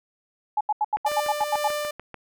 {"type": "tone bursts", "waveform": "sine", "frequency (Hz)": 847, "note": "G#5", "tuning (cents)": 34, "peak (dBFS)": -19, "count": 10, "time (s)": [0.57, 1.679], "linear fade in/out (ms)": 5, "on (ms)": 38, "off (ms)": 81}
{"type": "click train", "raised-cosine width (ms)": 0.5, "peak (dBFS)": -22, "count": 9, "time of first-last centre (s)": [0.97, 2.143], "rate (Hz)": 6.82}
{"type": "tone with tremolo", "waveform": "sawtooth", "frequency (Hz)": 594, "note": "D5", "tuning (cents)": 20, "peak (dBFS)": -21, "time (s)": [1.06, 1.91], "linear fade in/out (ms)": 5, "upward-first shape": "sine", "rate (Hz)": 2, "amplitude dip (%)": 30}
{"effects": []}